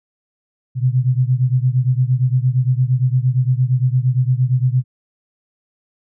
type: beating tone pair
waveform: sine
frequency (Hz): 124.2 / 132.9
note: B2 / C3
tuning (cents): +10 / +27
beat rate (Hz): 8.7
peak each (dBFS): -15 / -17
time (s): 0.75-4.84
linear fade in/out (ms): 50
effects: none